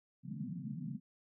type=band-pass noise; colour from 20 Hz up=pink; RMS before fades=-42 dBFS; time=0.23-1 s; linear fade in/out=50 ms; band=130 to 250 Hz; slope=96 dB/octave; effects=none